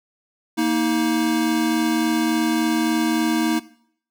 square tone pair together, 233.1 / 316.6 Hz, A#3 / D#4, 0 / +30 cents, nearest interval perfect fourth, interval 530 cents, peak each -23 / -20 dBFS, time 0.57-3.6 s, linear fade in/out 20 ms, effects noise-tail reverb RT60 0.6 s tail -18 dB re dry

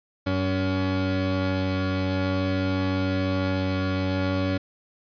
30% pulse tone pair together, 94.1 / 281.8 Hz, F#2 / C#4, +30 / +29 cents, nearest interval octave + perfect fifth, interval 1899 cents, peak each -23 dBFS, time 0.26-4.58 s, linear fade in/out 10 ms, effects resampled to 11025 Hz

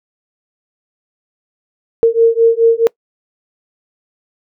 sine beating tone pair, 456.3 / 461 Hz, A#4 / A#4, -37 / -19 cents, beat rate 4.7 Hz, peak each -10 dBFS, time 2.03-2.87 s, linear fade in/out 0 ms, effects noise-tail reverb RT60 0.1 s tail -24 dB re dry

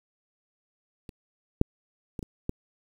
clicks, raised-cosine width 3 ms, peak -29 / -6 / -21 / -24 / -15 dBFS, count 5, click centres 1.092 / 1.614 / 2.192 / 2.228 / 2.494 s, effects 8-bit

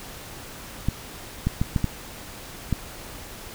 clicks, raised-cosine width 5 ms, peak -9 dBFS, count 6, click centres 0.886 / 1.47 / 1.615 / 1.762 / 1.843 / 2.727 s, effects pink hiss -40 dBFS RMS until 3.54 s

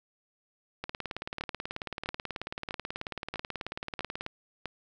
two click trains, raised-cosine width 0.3 ms, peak -18 / -19 dBFS, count 6 / 64, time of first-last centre 1.41-4.657 / 0.84-4.264 s, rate 1.54 / 18.4 Hz, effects none

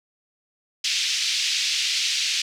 white band-pass noise, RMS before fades -24 dBFS, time 0.84-2.42 s, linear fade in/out 5 ms, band 2400 to 5500 Hz, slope 24 dB/octave, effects none

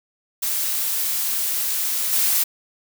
blue noise with level steps, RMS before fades -23 / -19 dBFS, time 0.42-2.44 s, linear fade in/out 10 ms, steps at 2.12 s, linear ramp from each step 10 ms, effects none

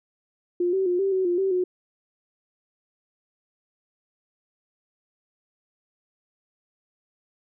sine tone with pitch steps, 352.6 / 382.6 / 356 / 390.1 / 376.2 / 351 / 385.3 / 363.7 Hz, F4 / G4 / F4 / G4 / F#4 / F4 / G4 / F#4, +17 / -42 / +33 / -8 / +29 / +9 / -30 / -30 cents, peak -20 dBFS, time 0.6-1.64 s, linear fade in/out 5 ms, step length 130 ms, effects none

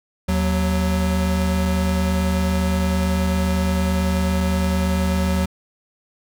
square tone pair together, 77.78 / 185 Hz, D#2 / F#3, 0 / 0 cents, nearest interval octave + minor third, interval 1500 cents, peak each -21 dBFS, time 0.28-5.46 s, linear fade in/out 10 ms, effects none

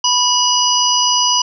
harmonic tone with a mistuned harmonic, 987.8 Hz, B5, in tune, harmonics 1 / 3 / 5 / 6, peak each -17 / -17 / -17 / -17 dBFS, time 0.04-1.42 s, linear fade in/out 5 ms, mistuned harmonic 3, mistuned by -28 cents, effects none

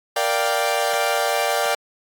sawtooth chord, G minor seventh, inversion first, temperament equal, 466.2 / 587.3 / 698.5 / 784 Hz, Bb4 / D5 / F5 / G5, 0 / 0 / 0 / 0 cents, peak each -23 / -19 / -21 / -20 dBFS, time 0.16-1.75 s, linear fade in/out 5 ms, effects AAC 64 kbps

